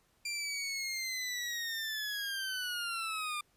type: linear sweep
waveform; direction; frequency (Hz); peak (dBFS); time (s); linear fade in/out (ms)
20% pulse; down; 2379 to 1193; -30; 0.25-3.41; 5
effects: pink hiss -71 dBFS RMS until 3.56 s + resampled to 32000 Hz